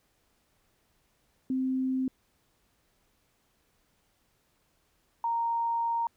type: tone pair in turn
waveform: sine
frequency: 260.6 / 928.7 Hz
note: C4 / A#5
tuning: -7 / -7 cents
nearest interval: octave + minor seventh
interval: 2200 cents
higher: second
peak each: -26 dBFS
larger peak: neither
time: 1.5-2.08 / 5.24-6.07 s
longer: second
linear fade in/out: 2 ms
effects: pink hiss -71 dBFS RMS until 6.16 s